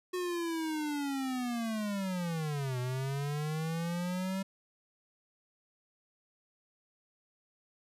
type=linear two-way sweep; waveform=square; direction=down then up; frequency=366 to 123.47 to 194 Hz; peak=-33 dBFS; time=0.13-4.43 s; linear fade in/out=10 ms; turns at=2.79 s; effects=resampled to 32000 Hz